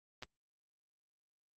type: clicks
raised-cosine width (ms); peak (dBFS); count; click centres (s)
0.2; -27; 2; 0.225 / 0.233
effects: Opus 32 kbps